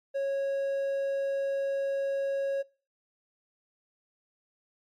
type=tone; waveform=triangle; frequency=550 Hz; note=C#5; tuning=14 cents flat; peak=-25 dBFS; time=0.14-2.63 s; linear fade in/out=20 ms; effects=noise-tail reverb RT60 0.4 s tail -24 dB re dry + MP3 64 kbps